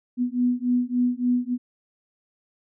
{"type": "beating tone pair", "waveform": "sine", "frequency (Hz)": [244.8, 248.3], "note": ["B3", "B3"], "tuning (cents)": [-15, 9], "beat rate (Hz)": 3.5, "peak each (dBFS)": -23, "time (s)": [0.17, 1.58], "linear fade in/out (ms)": 50, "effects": []}